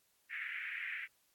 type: band-pass noise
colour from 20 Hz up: white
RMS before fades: -42 dBFS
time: 0.29-1.08 s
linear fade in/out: 50 ms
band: 1700 to 2300 Hz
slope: 48 dB/octave
effects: white hiss -74 dBFS RMS until 1.34 s + AAC 64 kbps